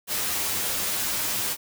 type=noise with comb filter; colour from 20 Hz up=white; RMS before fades=-27 dBFS; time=0.07-1.57 s; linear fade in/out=50 ms; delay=9.8 ms; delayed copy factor=+0.65; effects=none